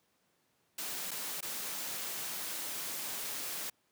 white noise with dropouts, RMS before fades -39 dBFS, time 0.78-3.7 s, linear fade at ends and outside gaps 5 ms, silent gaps 1.109-1.113 / 1.408-1.426 s, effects pink hiss -74 dBFS RMS until 3.91 s + high-pass 150 Hz 12 dB/octave

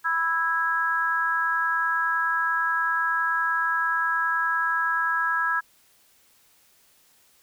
sine chord, E major, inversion second, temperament just, 988.9 / 1318.5 / 1648.1 Hz, B5 / E6 / G#6, +2 / 0 / -14 cents, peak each -29 / -26 / -24 dBFS, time 0.04-5.61 s, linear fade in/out 20 ms, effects white hiss -60 dBFS RMS until 7.42 s

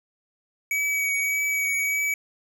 square tone with vibrato, 2269 Hz, C#7, 40 cents sharp, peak -23 dBFS, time 0.71-2.14 s, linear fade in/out 2 ms, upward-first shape triangle, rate 1.7 Hz, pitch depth 18 cents each way, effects none

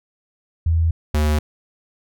sine / square tone pair in turn, 82.2 / 75.66 Hz, E2 / D#2, -4 / -48 cents, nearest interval minor second, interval 144 cents, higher first, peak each -14 / -16 dBFS, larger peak first, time 0.66-0.91 / 1.14-1.39 s, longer neither, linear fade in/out 5 ms, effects none

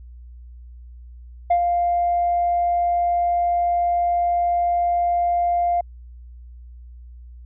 sine tone with ADSR envelope, 698.5 Hz, F5, in tune, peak -10 dBFS, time 1.5-5.81 s, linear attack 10 ms, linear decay 72 ms, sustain -6 dB, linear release 5 ms, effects tanh soft clip ceiling -12 dBFS + added 60 Hz sine -38 dBFS peak until 7.45 s

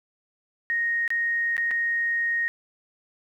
sine tone with dropouts, 1864.7 Hz, A#6, in tune, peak -22 dBFS, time 0.7-2.48 s, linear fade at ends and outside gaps 0 ms, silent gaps 1.078-1.104 / 1.567-1.579 / 1.709-1.713 s, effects 10-bit

